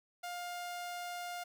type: tone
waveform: sawtooth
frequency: 706 Hz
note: F5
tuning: 19 cents sharp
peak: -36 dBFS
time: 0.23-1.44 s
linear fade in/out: 10 ms
effects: 12-bit